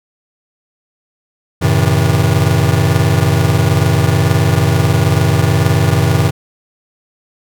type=chord; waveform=square; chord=F# diminished seventh; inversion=none; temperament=just; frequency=92.5 / 111 / 133.2 / 159.84 Hz; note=F#2 / A2 / C3 / Eb3; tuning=0 / +16 / +31 / +47 cents; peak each=-16 dBFS; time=1.61-6.31 s; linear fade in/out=20 ms; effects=none